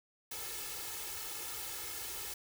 white noise with comb filter, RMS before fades -42 dBFS, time 0.31-2.34 s, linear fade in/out 5 ms, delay 2.3 ms, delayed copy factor +0.9, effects none

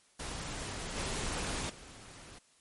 pink noise with level steps, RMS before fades -40 / -36 / -51 dBFS, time 0.19-2.39 s, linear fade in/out 10 ms, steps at 0.96 / 1.69 s, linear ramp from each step 10 ms, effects white hiss -66 dBFS RMS until 2.6 s + MP3 48 kbps

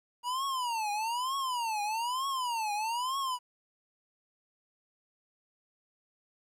square tone with vibrato, 952 Hz, A#5, 36 cents sharp, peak -31 dBFS, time 0.23-3.39 s, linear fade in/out 50 ms, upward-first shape triangle, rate 1.1 Hz, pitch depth 270 cents each way, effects low-pass 12000 Hz 12 dB/octave + 11-bit

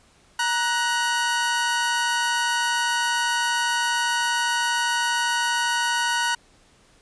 sawtooth tone pair together, 942.5 / 1480 Hz, A#5 / F#6, +19 / 0 cents, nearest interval minor sixth, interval 781 cents, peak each -20 dBFS, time 0.39-6.35 s, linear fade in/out 5 ms, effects pink hiss -57 dBFS RMS until 7.01 s + resampled to 22050 Hz

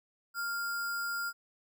sine tone with sample-and-hold, 1396.9 Hz, F6, in tune, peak -32 dBFS, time 0.34-1.33 s, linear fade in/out 50 ms, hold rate 6300 Hz, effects none

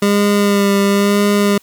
25% pulse tone with vibrato, 201.9 Hz, G#3, 49 cents flat, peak -7 dBFS, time 0.02-1.58 s, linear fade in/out 5 ms, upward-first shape sine, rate 0.98 Hz, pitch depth 22 cents each way, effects white hiss -51 dBFS RMS until 1.62 s

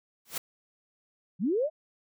white noise with exponential growth, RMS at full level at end -28 dBFS, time 0.25-0.38 s, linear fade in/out 5 ms, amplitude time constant 28 ms
sine linear sweep, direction up, 151.4 to 649 Hz, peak -24 dBFS, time 1.39-1.7 s, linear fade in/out 50 ms
effects none

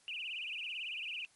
sine tone with vibrato, 2694 Hz, E7, 37 cents sharp, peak -38 dBFS, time 0.08-1.25 s, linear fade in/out 0 ms, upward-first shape triangle, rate 18 Hz, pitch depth 240 cents each way, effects white hiss -67 dBFS RMS until 1.35 s + MP3 48 kbps

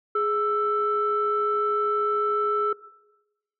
sine tone pair together, 417.3 / 1324 Hz, G#4 / E6, +8 / +7 cents, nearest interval octave + minor sixth, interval 1999 cents, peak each -24 / -22 dBFS, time 0.15-2.73 s, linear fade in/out 5 ms, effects noise-tail reverb RT60 1.0 s tail -19 dB re dry + tanh soft clip ceiling -13 dBFS

